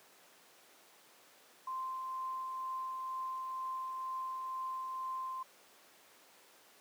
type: tone with tremolo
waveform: sine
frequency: 1043 Hz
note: C6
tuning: 6 cents flat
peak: -36 dBFS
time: 1.67-5.43 s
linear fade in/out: 5 ms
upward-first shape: triangle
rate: 2.1 Hz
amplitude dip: 25%
effects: pink hiss -61 dBFS RMS until 6.8 s + high-pass 400 Hz 12 dB/octave